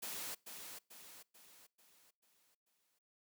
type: noise with echo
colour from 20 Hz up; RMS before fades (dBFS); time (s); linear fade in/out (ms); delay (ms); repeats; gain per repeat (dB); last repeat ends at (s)
white; -44; 0.02-0.35; 10; 440; 6; -6; 2.99
effects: noise-tail reverb RT60 0.4 s tail -24 dB re dry + high-pass 150 Hz 12 dB/octave